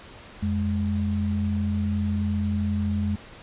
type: tone pair together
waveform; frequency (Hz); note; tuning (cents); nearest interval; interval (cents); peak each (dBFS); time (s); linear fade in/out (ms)
sine; 88.32 / 207.9; F2 / G#3; +20 / +2; octave + minor third; 1482; -25; 0.42-3.16; 10
effects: pink hiss -45 dBFS RMS until 3.42 s + resampled to 8000 Hz